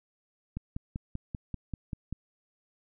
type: click train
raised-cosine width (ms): 5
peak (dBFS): -22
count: 9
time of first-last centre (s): 0.57-2.126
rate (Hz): 5.14
effects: none